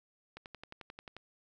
click train, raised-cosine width 0.3 ms, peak -30 dBFS, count 10, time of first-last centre 0.37-1.166 s, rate 11.3 Hz, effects none

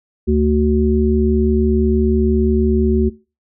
harmonic tone, 74.5 Hz, D2, 25 cents sharp, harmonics 1 / 3 / 5, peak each -16 / -16 / -16 dBFS, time 0.27-3.1 s, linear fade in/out 20 ms, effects noise-tail reverb RT60 0.3 s tail -20 dB re dry

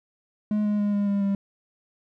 triangle tone with pitch steps, 210.7 / 208.2 / 205.6 / 203.2 / 200.7 / 198.3 Hz, G#3 / G#3 / G#3 / G#3 / G3 / G3, +25 / +5 / -17 / -38 / +41 / +20 cents, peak -19 dBFS, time 0.51-1.35 s, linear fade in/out 2 ms, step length 140 ms, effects none

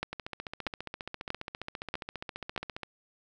two click trains, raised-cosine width 0.3 ms, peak -15 / -21 dBFS, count 5 / 41, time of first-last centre 0.03-2.578 / 0.13-2.833 s, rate 1.57 / 14.8 Hz, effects none

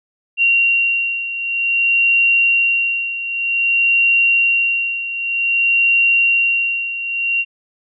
sine beating tone pair, 2756 / 2756.53 Hz, F7 / F7, -24 / -23 cents, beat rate 0.53 Hz, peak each -14 / -19 dBFS, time 0.37-7.45 s, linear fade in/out 50 ms, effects none

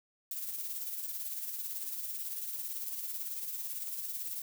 violet noise with tremolo, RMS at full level -37 dBFS, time 0.31-4.42 s, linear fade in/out 2 ms, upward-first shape sine, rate 18 Hz, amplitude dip 45%, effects none

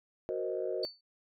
sine chord, C half-diminished seventh, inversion second, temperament equal, 370 / 466.2 / 523.3 / 622.3 Hz, Gb4 / Bb4 / C5 / Eb5, 0 / 0 / 0 / 0 cents, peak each -36 / -37 / -38 / -38 dBFS, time 0.29-0.85 s, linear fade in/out 0 ms
sine tone with exponential decay, 4500 Hz, C#8, 25 cents sharp, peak -31 dBFS, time 0.83-1.01 s, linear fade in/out 5 ms, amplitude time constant 37 ms
effects tanh soft clip ceiling -21 dBFS

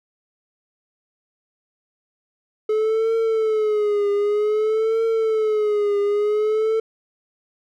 triangle tone with vibrato, 428.8 Hz, A4, 45 cents flat, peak -15 dBFS, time 2.69-6.8 s, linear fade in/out 5 ms, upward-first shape triangle, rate 0.53 Hz, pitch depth 100 cents each way, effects none

